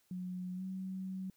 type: tone with pitch glide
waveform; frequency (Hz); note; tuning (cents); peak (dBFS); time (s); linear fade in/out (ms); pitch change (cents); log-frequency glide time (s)
sine; 182 to 188.53; F#3 to F#3; -28 to +33; -38; 0.11-1.3; 2; +61; 0.55-0.63
effects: white hiss -73 dBFS RMS until 1.36 s